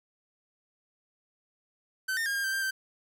45% pulse tone with pitch steps, 1532 / 1820 / 1621 / 1610 / 1564 / 1586 / 1556 Hz, G6 / A#6 / G#6 / G6 / G6 / G6 / G6, -40 / -42 / -42 / +46 / -4 / +20 / -13 cents, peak -28 dBFS, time 2.08-2.71 s, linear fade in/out 10 ms, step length 90 ms, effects none

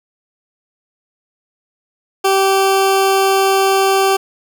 20% pulse tone, 387.7 Hz, G4, 19 cents flat, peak -6 dBFS, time 2.24-4.17 s, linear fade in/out 10 ms, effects 8-bit

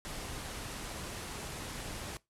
pink low-pass noise, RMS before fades -42 dBFS, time 0.05-2.17 s, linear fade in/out 0 ms, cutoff 12000 Hz, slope 48 dB/octave, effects noise-tail reverb RT60 0.2 s tail -21 dB re dry

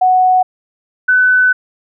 sine tone pair in turn, 740 / 1503.3 Hz, F#5 / F#6, 0 / +27 cents, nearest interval octave, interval 1227 cents, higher second, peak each -7 dBFS, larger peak neither, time 0.01-0.43 / 1.08-1.53 s, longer second, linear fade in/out 10 ms, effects none

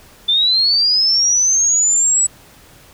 sine linear sweep, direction up, 3514 to 7910 Hz, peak -11 dBFS, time 0.28-2.27 s, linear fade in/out 10 ms, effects pink hiss -45 dBFS RMS until 2.93 s

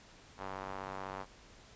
square tone with band-pass filter, 48.03 Hz, G1, 35 cents flat, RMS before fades -43 dBFS, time 0.37-1.26 s, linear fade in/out 50 ms, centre 990 Hz, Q 1.6, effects pink hiss -58 dBFS RMS until 1.75 s + resampled to 16000 Hz

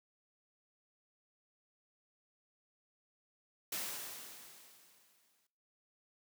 white noise with exponential decay, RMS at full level -38 dBFS, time 3.72-5.47 s, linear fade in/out 5 ms, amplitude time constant 380 ms, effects noise-tail reverb RT60 0.6 s tail -19 dB re dry + high-pass 150 Hz 12 dB/octave

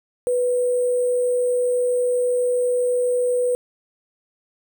sine tone with sample-and-hold, 493.9 Hz, B4, in tune, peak -17 dBFS, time 0.27-3.55 s, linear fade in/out 0 ms, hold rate 8820 Hz, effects none

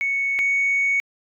sine tone pair in turn, 2217 / 2226 Hz, C#7 / C#7, 0 / +7 cents, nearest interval unison, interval 7 cents, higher second, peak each -19 / -16 dBFS, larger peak second, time 0.01-0.39 / 0.39-1 s, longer second, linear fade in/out 0 ms, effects tanh soft clip ceiling -14 dBFS

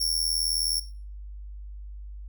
sawtooth tone with amplitude modulation, 5480 Hz, F8, 34 cents flat, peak -18 dBFS, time 0-0.8 s, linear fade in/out 10 ms, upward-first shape sine, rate 79.7 Hz, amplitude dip 85%, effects noise-tail reverb RT60 0.4 s tail -17 dB re dry + added 50 Hz sine -37 dBFS peak until 2.28 s

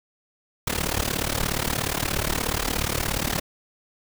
pink noise with amplitude modulation, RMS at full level -22 dBFS, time 0.67-3.4 s, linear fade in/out 5 ms, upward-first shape sine, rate 36.9 Hz, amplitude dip 90%, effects none

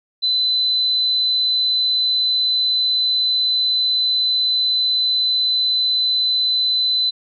sine tone, 4022 Hz, B7, 31 cents sharp, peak -15 dBFS, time 0.22-7.11 s, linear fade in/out 20 ms, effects none

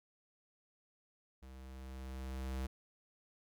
square tone with level ramp, 65.41 Hz, C2, in tune, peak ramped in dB -52 to -37 dBFS, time 1.42-2.67 s, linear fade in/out 10 ms, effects none

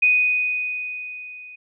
sine tone with level ramp, 2489 Hz, D#7, in tune, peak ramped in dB -12 to -38 dBFS, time 0.02-1.56 s, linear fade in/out 10 ms, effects none

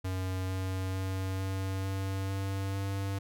square tone with pitch steps, 93.4 / 94.16 / 94.92 / 95.69 / 96.47 / 97.25 / 98.04 Hz, F#2 / F#2 / F#2 / G2 / G2 / G2 / G2, +17 / +31 / +45 / -41 / -27 / -13 / +1 cents, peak -32 dBFS, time 0.04-3.19 s, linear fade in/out 10 ms, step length 450 ms, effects none

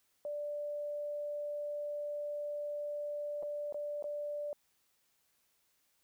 sine tone with dropouts, 587.3 Hz, D5, in tune, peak -36 dBFS, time 0.25-4.53 s, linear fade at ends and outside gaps 1 ms, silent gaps 3.426-3.431 / 3.725-3.744 / 4.025-4.041 s, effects white hiss -75 dBFS RMS until 6.03 s

